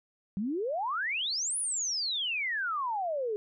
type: exponential two-way sweep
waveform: sine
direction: up then down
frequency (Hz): 185 to 10320 to 405.7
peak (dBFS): -29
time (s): 0.37-3.36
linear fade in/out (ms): 0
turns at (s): 1.58
effects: none